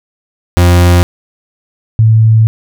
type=tone pair in turn; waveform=40% pulse / sine; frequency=87.9 / 110.98 Hz; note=F2 / A2; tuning=+12 / +15 cents; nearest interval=major third; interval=403 cents; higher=second; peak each=-3 dBFS; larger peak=neither; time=0.57-1.03 / 1.99-2.47 s; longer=second; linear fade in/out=0 ms; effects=none